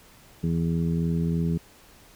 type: harmonic tone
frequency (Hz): 83.2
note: E2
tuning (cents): +17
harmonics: 1 / 2 / 3 / 4 / 5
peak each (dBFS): -32 / -23 / -33 / -38 / -36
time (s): 0.43-1.58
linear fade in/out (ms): 10
effects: pink hiss -53 dBFS RMS until 2.15 s